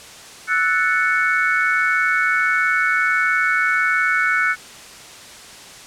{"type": "chord", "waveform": "sine", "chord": "F# minor seventh", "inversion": "third", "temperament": "equal", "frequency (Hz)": [1318.5, 1480, 1760, 2217], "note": ["E6", "F#6", "A6", "C#7"], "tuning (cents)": [0, 0, 0, 0], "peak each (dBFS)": [-23, -18, -24, -21], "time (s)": [0.47, 4.56], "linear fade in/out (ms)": 50, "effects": ["white hiss -39 dBFS RMS until 5.86 s", "low-pass 8000 Hz 12 dB/octave"]}